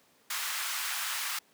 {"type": "high-pass noise", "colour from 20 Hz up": "pink", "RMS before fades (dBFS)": -34, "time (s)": [0.3, 1.39], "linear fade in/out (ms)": 5, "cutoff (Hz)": 1100, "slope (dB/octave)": 24, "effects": ["pink hiss -64 dBFS RMS until 1.53 s", "high-pass 200 Hz 12 dB/octave"]}